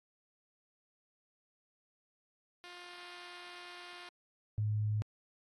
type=tone pair in turn; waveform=5% pulse / sine; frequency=353.7 / 106.19 Hz; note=F4 / G#2; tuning=+22 / +39 cents; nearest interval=octave + major sixth; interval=2083 cents; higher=first; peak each=-37 / -30 dBFS; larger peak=second; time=2.64-4.09 / 4.58-5.02 s; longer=first; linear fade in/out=0 ms; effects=low-pass 7000 Hz 12 dB/octave + AAC 32 kbps